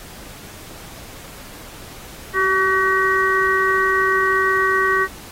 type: harmonic tone with a mistuned harmonic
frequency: 379.2 Hz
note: F#4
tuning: 43 cents sharp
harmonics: 1 / 3 / 4 / 5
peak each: -21 / -19 / -22 / -19 dBFS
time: 2.33-5.08 s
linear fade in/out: 50 ms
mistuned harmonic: 1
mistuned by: +19 cents
effects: pink hiss -39 dBFS RMS until 5.31 s + AAC 48 kbps